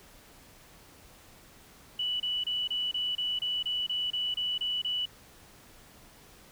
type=tone bursts; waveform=sine; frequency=2960 Hz; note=F#7; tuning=in tune; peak=-28 dBFS; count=13; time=1.99-5.056 s; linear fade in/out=5 ms; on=210 ms; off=28 ms; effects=pink hiss -55 dBFS RMS until 6.51 s